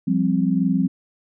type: chord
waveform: sine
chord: F suspended second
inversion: none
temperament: just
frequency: 174.61 / 196.44 / 261.9 Hz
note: F3 / G3 / C4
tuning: 0 / +4 / +2 cents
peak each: -21 dBFS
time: 0.07-0.88 s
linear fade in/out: 10 ms
effects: none